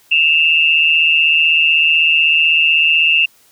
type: tone pair together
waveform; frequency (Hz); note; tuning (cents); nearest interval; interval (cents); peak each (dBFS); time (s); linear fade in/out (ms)
sine; 2631 / 2787; E7 / F7; -4 / -4; minor second; 100; -12; 0.11-3.26; 10
effects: white hiss -51 dBFS RMS until 3.51 s